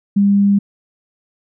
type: tone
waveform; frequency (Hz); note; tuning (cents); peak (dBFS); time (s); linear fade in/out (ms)
sine; 200.6; G3; +40; -9; 0.16-0.59; 10
effects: none